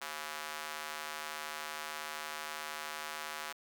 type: tone with high-pass filter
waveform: square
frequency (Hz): 76.4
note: D#2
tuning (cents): -31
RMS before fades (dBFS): -42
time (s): 0.01-3.53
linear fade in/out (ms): 10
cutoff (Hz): 1100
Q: 1
effects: none